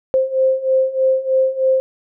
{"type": "beating tone pair", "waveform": "sine", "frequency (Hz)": [523.3, 526.5], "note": ["C5", "C5"], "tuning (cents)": [0, 11], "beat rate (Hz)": 3.2, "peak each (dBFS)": [-18, -15], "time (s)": [0.14, 1.8], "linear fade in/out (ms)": 0, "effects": []}